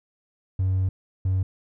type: tone bursts at uneven times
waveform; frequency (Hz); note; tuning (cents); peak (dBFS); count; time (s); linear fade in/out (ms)
triangle; 94.2; F#2; +32; -17; 2; 0.59-0.89 / 1.25-1.43; 5
effects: tanh soft clip ceiling -15 dBFS